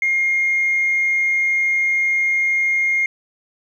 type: tone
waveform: sine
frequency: 2131 Hz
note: C7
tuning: 31 cents sharp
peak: -14 dBFS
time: 0.02-3.06 s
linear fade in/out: 2 ms
effects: tanh soft clip ceiling -11 dBFS + 9-bit